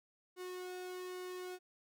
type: tone with flanger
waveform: sawtooth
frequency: 364.9 Hz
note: F#4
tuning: 24 cents flat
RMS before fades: -45 dBFS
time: 0.36-1.59 s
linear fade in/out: 50 ms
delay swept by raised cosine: 1.2 to 1.77 ms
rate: 1.2 Hz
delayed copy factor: -0.65
effects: none